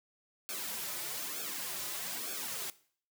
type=noise with flanger; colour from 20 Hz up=white; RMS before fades=-39 dBFS; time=0.49-2.7 s; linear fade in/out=0 ms; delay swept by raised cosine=1 to 4.4 ms; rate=1.1 Hz; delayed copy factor=-0.9; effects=noise-tail reverb RT60 0.5 s tail -18 dB re dry + high-pass 150 Hz 12 dB/octave

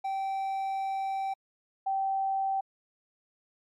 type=tone pair in turn; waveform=triangle / sine; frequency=776 / 776 Hz; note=G5 / G5; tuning=-18 / -18 cents; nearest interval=unison; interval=0 cents; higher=neither; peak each=-27 / -26 dBFS; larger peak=second; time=0.04-1.34 / 1.86-2.61 s; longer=first; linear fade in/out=10 ms; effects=MP3 64 kbps

